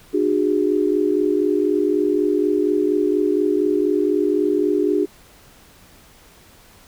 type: tone cluster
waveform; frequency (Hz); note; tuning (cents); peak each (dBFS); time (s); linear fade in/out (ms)
sine; 300.2 / 364.7 / 408.8; D4 / F#4 / G#4; +38 / -25 / -27; -20; 0.13-5.06; 20
effects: pink hiss -49 dBFS RMS until 6.87 s